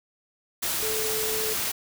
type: tone in noise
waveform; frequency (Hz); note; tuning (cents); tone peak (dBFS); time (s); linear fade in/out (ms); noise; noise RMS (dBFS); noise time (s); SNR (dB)
sine; 436.1; A4; -15; -30; 0.82-1.54; 10; white; -28; 0.62-1.72; -5
effects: none